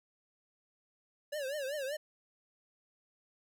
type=tone with vibrato; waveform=square; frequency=563 Hz; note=C#5; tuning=27 cents sharp; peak=-36 dBFS; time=1.32-1.97 s; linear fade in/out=10 ms; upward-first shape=triangle; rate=5.2 Hz; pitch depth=170 cents each way; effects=none